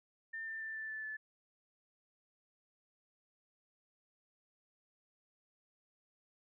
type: tone with pitch steps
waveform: sine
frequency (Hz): 1800 / 1787.6 / 1775.2 / 1763 / 1750.8 / 1738.7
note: A6 / A6 / A6 / A6 / A6 / A6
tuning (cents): +39 / +27 / +15 / +3 / -9 / -21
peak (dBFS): -40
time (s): 0.33-1.17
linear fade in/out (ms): 10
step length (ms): 140
effects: none